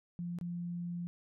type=tone with dropouts; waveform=sine; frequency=173.7 Hz; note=F3; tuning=9 cents flat; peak=-36 dBFS; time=0.19-1.07 s; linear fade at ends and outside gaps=0 ms; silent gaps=0.387-0.412 s; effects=none